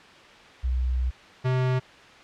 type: tone pair in turn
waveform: sine / square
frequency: 63 / 128.28 Hz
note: B1 / C3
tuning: +35 / -34 cents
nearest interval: octave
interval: 1231 cents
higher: second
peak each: -22 dBFS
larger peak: neither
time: 0.63-1.11 / 1.44-1.8 s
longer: first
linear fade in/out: 20 ms
effects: white hiss -48 dBFS RMS until 2.23 s + low-pass 3000 Hz 12 dB/octave